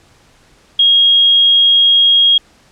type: tone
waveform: sine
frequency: 3270 Hz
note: G#7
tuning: 28 cents flat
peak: -6 dBFS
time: 0.79-2.38 s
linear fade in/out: 5 ms
effects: pink hiss -49 dBFS RMS until 2.71 s + low-pass 8000 Hz 12 dB/octave